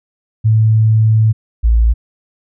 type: tone pair in turn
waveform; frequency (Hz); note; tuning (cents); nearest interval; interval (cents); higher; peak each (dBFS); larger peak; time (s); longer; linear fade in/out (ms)
sine; 110 / 56.68; A2 / A#1; 0 / -48; major seventh; 1148; first; -7; neither; 0.44-1.33 / 1.63-1.94; first; 20
effects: none